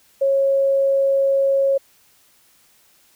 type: tone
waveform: sine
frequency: 547 Hz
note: C#5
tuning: 23 cents flat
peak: -14 dBFS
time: 0.21-1.78 s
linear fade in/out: 10 ms
effects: white hiss -56 dBFS RMS until 3.15 s